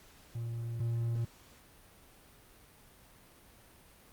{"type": "tone pair in turn", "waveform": "triangle", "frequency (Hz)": [116.54, 116.54], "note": ["A#2", "A#2"], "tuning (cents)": [0, 0], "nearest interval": "unison", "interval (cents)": 0, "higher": "neither", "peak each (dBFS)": [-33, -28], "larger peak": "second", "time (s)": [[0.35, 0.8], [0.8, 1.25]], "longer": "neither", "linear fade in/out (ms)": 5, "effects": ["pink hiss -59 dBFS RMS until 4.12 s", "Opus 48 kbps"]}